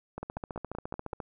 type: two click trains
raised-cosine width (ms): 1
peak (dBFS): -23 / -22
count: 6 / 15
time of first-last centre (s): 0.18-1.131 / 0.23-1.202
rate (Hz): 5.26 / 14.4
effects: none